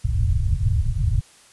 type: low-pass noise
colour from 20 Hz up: white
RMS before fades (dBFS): -20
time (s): 0.04-1.21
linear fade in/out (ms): 10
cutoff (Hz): 120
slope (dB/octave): 48
effects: white hiss -51 dBFS RMS until 1.52 s + resampled to 24000 Hz